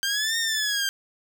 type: exponential two-way sweep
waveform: 15% pulse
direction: up then down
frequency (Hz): 1578 to 1847 to 1578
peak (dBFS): -17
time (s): 0.03-0.89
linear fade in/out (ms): 0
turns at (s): 0.38
effects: none